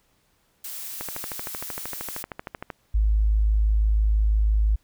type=noise; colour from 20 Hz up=blue; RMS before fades=-35 dBFS; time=0.64-2.23 s; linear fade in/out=5 ms
type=click train; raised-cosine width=0.5 ms; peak=-17 dBFS; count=23; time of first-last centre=1.01-2.702 s; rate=13 Hz
type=tone; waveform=sine; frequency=53 Hz; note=G#1; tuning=36 cents sharp; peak=-17 dBFS; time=2.94-4.76 s; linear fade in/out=10 ms
effects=pink hiss -66 dBFS RMS until 4.83 s